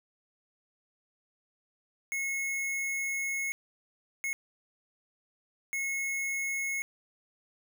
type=tone bursts at uneven times; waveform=square; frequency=2178 Hz; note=C#7; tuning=31 cents flat; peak=-31 dBFS; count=3; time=2.12-3.52 / 4.24-4.33 / 5.73-6.82 s; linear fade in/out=0 ms; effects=none